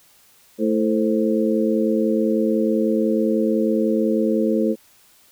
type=harmonic tone with a mistuned harmonic; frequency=110 Hz; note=A2; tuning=in tune; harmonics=2 / 3 / 4 / 5; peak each=-20 / -22 / -23 / -24 dBFS; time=0.58-4.76 s; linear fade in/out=50 ms; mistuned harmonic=5; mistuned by=-77 cents; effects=white hiss -54 dBFS RMS until 5.31 s